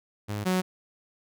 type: tone pair in turn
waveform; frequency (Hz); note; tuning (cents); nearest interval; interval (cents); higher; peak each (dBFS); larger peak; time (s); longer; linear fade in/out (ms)
sawtooth; 103.83 / 184.6; G#2 / F#3; 0 / -4; minor seventh; 996; second; -26 / -19; second; 0.28-0.45 / 0.45-0.62; neither; 20
effects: none